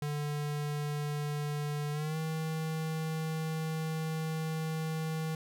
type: tone with pitch glide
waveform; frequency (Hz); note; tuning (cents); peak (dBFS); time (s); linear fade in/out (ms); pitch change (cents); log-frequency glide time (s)
square; 147.5 to 159; D3 to D#3; +8 to +38; -33; 0.02-5.35; 2; +130; 1.92-2.17
effects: none